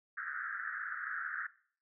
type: band-pass noise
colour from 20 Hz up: white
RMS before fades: -40 dBFS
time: 0.17-1.47 s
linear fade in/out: 5 ms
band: 1300 to 1800 Hz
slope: 96 dB/octave
effects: noise-tail reverb RT60 0.5 s tail -19 dB re dry